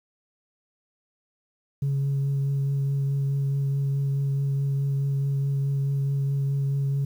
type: tone with vibrato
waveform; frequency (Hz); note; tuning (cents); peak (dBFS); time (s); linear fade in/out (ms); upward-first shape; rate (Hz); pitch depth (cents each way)
sine; 138.59; C#3; 0; -20; 1.82-7.05; 5; triangle; 4.7; 14
effects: tanh soft clip ceiling -20 dBFS + 9-bit